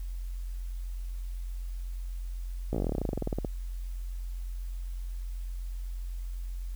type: slowing click train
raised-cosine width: 2 ms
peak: -17 dBFS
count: 22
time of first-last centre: 2.73-3.448 s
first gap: 16 ms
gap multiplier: 1.07
effects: added 44 Hz sine -33 dBFS peak until 6.75 s + white hiss -59 dBFS RMS until 6.75 s